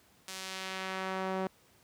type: tone with band-pass filter sweep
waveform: sawtooth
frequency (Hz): 189.1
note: F#3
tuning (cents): +38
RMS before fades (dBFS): -37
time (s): 0.28-1.47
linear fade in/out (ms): 0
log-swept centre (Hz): 6800 to 600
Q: 0.72
effects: pink hiss -64 dBFS RMS until 1.83 s + high-pass 80 Hz 12 dB/octave